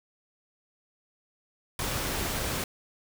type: noise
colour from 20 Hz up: pink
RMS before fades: -31 dBFS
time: 1.79-2.64 s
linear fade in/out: 2 ms
effects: none